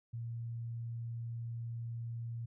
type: tone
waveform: sine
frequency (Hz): 116.54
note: A#2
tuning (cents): 0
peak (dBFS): -38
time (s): 0.13-2.46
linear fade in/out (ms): 10
effects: none